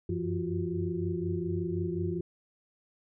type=tone cluster; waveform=sine; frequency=91.9 / 96 / 170.5 / 346.8 / 372.3 Hz; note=F#2 / G2 / F3 / F4 / F#4; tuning=-11 / -36 / -41 / -12 / +11 cents; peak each=-37 / -38 / -34 / -34 / -37 dBFS; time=0.09-2.21 s; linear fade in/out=5 ms; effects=none